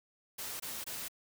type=noise bursts; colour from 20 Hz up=white; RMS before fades=-41 dBFS; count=3; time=0.38-1.084 s; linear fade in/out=10 ms; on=220 ms; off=22 ms; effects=none